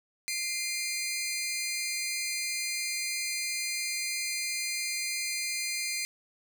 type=tone pair together; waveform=15% pulse; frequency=2093 / 2406 Hz; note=C7 / D7; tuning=0 / +41 cents; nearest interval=major second; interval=241 cents; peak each=-27 dBFS; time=0.28-6.05 s; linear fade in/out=0 ms; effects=none